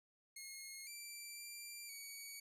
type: tone with pitch steps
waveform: 10% pulse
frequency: 2157 / 2345 / 2364 / 2256 Hz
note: C#7 / D7 / D7 / C#7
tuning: -48 / -3 / +11 / +30 cents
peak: -40 dBFS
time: 0.36-2.4 s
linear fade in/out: 5 ms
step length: 510 ms
effects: resampled to 32000 Hz